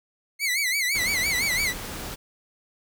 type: tone with vibrato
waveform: sawtooth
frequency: 2121 Hz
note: C7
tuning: 23 cents sharp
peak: -19 dBFS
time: 0.39-1.74 s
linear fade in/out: 50 ms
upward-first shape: sine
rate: 5.9 Hz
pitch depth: 140 cents each way
type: noise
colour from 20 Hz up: pink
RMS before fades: -35 dBFS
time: 0.94-2.16 s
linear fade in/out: 20 ms
effects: none